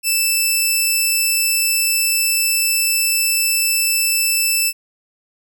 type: tone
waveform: 10% pulse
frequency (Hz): 2644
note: E7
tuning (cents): +5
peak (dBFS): -6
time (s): 0.03-4.73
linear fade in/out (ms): 50
effects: none